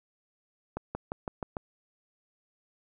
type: accelerating click train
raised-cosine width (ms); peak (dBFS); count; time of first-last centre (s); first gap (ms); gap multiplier
1; -19; 6; 0.77-1.568; 180; 0.94
effects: none